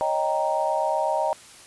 sine chord, Eb dominant seventh, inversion third, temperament equal, 554.4 / 622.3 / 784 / 932.3 Hz, Db5 / Eb5 / G5 / Bb5, 0 / 0 / 0 / 0 cents, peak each -30 / -25 / -27 / -26 dBFS, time 0.01-1.33 s, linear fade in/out 0 ms, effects white hiss -47 dBFS RMS until 1.66 s + resampled to 24000 Hz

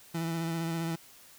30% pulse tone with vibrato, 165.4 Hz, E3, 6 cents sharp, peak -28 dBFS, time 0.14-0.96 s, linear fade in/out 10 ms, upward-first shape sine, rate 15 Hz, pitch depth 26 cents each way, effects white hiss -55 dBFS RMS until 1.38 s

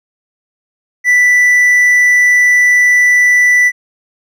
triangle tone, 1975.5 Hz, B6, in tune, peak -4 dBFS, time 1.04-3.72 s, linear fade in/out 50 ms, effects none

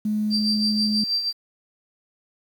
sine tone, 212.5 Hz, G#3, 40 cents sharp, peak -20 dBFS, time 0.05-1.04 s, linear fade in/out 5 ms
sine tone with tremolo, 4699 Hz, D8, in tune, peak -18 dBFS, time 0.3-1.33 s, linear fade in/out 50 ms, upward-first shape sine, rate 6.2 Hz, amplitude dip 60%
effects tanh soft clip ceiling -14 dBFS + 8-bit

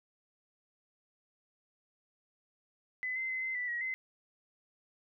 sine tone with pitch steps, 2014 / 2069 / 2047 / 2063 / 1976 / 1906 / 2054 Hz, B6 / C7 / C7 / C7 / B6 / A#6 / C7, +33 / -20 / -38 / -25 / 0 / +38 / -33 cents, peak -33 dBFS, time 3.03-3.94 s, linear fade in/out 0 ms, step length 130 ms, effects none

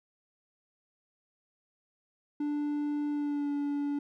triangle tone with pitch glide, 293.7 to 287.3 Hz, D4 to D4, 0 to -38 cents, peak -27 dBFS, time 2.4-3.99 s, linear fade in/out 5 ms, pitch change -38 cents, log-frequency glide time 3.1-3.5 s, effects none

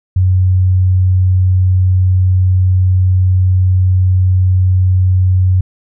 sine tone, 92.5 Hz, F#2, in tune, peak -7 dBFS, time 0.16-5.61 s, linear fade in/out 5 ms, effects none

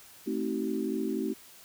sine chord, A diminished seventh, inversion none, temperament just, 220 / 264 / 316.8 / 380.2 Hz, A3 / C4 / Eb4 / Gb4, 0 / +16 / +31 / +47 cents, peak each -34 dBFS, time 0.26-1.34 s, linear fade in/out 20 ms, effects white hiss -53 dBFS RMS until 1.64 s

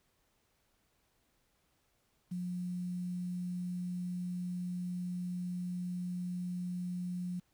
sine tone with quantisation, 178.9 Hz, F3, 42 cents sharp, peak -35 dBFS, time 2.31-7.4 s, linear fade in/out 10 ms, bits 10, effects pink hiss -75 dBFS RMS until 7.53 s

